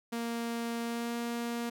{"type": "tone with pitch glide", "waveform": "sawtooth", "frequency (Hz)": [233.1, 235.8], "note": ["A#3", "A#3"], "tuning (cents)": [0, 20], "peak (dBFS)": -29, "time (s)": [0.12, 1.7], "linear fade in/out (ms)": 10, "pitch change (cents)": 20, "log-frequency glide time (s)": [0.82, 1.16], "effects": []}